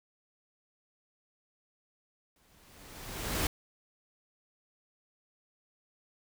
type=noise with exponential growth; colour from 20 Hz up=pink; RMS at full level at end=-29 dBFS; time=2.36-3.47 s; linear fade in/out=2 ms; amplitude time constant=240 ms; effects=none